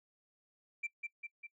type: tone with echo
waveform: sine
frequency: 2349 Hz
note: D7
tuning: in tune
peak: -33 dBFS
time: 0.83-0.87 s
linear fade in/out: 10 ms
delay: 200 ms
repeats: 3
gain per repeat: -4 dB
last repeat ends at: 1.47 s
effects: noise-tail reverb RT60 0.1 s tail -23 dB re dry + tanh soft clip ceiling -32 dBFS